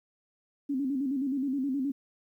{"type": "tone with vibrato", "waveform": "sine", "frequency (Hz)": 270.9, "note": "C#4", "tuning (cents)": -40, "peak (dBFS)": -27, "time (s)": [0.69, 1.92], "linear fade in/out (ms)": 10, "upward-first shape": "square", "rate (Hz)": 9.5, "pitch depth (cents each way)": 81, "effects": ["11-bit"]}